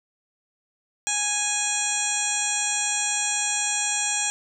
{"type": "harmonic tone with a mistuned harmonic", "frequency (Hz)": 828, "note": "G#5", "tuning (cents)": -5, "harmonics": [1, 2, 3, 4, 5, 7, 8, 9, 10], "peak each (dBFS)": [-33, -34, -31, -33, -37, -31, -33, -27, -31], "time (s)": [1.07, 4.3], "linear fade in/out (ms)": 0, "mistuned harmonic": 9, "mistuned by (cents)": -27, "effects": []}